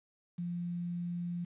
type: tone with quantisation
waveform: sine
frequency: 174.1 Hz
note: F3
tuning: 5 cents flat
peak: -34 dBFS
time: 0.38-1.45 s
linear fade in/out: 10 ms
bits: 10
effects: resampled to 8000 Hz